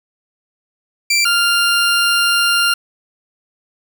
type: tone pair in turn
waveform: 20% pulse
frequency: 2349 / 1396.7 Hz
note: D7 / F6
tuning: 0 / 0 cents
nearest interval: major sixth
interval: 900 cents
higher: first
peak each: -7 dBFS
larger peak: neither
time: 1.1-1.25 / 1.25-2.74 s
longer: second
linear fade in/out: 5 ms
effects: none